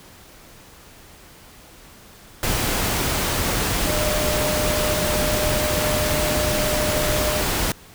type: tone in noise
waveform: sine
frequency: 606 Hz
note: D#5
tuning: 46 cents flat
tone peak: -24 dBFS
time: 3.87-7.41 s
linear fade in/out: 2 ms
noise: pink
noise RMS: -22 dBFS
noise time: 2.43-7.72 s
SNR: -5 dB
effects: pink hiss -46 dBFS RMS until 7.94 s